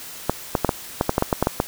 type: clicks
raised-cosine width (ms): 1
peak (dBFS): -3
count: 12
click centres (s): 0.296 / 0.552 / 0.647 / 0.692 / 1.011 / 1.094 / 1.181 / 1.224 / 1.328 / 1.426 / 1.471 / 1.601
effects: white hiss -37 dBFS RMS until 1.67 s